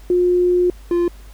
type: tone pair in turn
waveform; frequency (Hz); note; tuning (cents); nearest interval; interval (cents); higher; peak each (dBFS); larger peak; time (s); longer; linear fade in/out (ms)
sine / triangle; 357.1 / 347.3; F4 / F4; +39 / -10; unison; 49; first; -12; neither; 0.1-0.7 / 0.91-1.08; first; 2
effects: added 50 Hz sine -37 dBFS peak until 1.33 s + pink hiss -49 dBFS RMS until 1.33 s